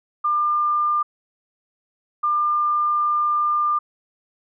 sine tone bursts at uneven times, 1199 Hz, D6, 36 cents sharp, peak -17 dBFS, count 2, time 0.24-1.03 / 2.23-3.79 s, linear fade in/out 10 ms, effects none

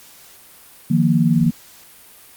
sine chord, Eb suspended second, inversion none, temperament equal, 155.56 / 174.61 / 233.1 Hz, Eb3 / F3 / Bb3, 0 / 0 / 0 cents, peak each -17 dBFS, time 0.9-1.51 s, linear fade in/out 10 ms, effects white hiss -45 dBFS RMS until 2.36 s + Opus 48 kbps

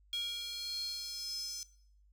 square tone with high-pass filter sweep, 470.6 Hz, A#4, 16 cents sharp, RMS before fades -40 dBFS, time 0.13-1.63 s, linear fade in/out 0 ms, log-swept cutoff 3300 to 5700 Hz, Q 9, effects noise-tail reverb RT60 0.7 s tail -20 dB re dry + added 50 Hz sine -62 dBFS peak until 2.12 s

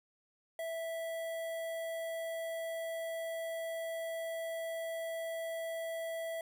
square tone with notch filter, 658 Hz, E5, 3 cents flat, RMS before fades -39 dBFS, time 0.59-6.41 s, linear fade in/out 2 ms, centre 5200 Hz, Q 0.93, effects none

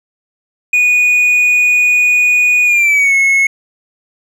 triangle tone with pitch glide, 2465 to 2183 Hz, D#7 to C#7, -17 to -27 cents, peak -6 dBFS, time 0.73-3.47 s, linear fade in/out 5 ms, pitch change -210 cents, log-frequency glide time 2.65-3.15 s, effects none

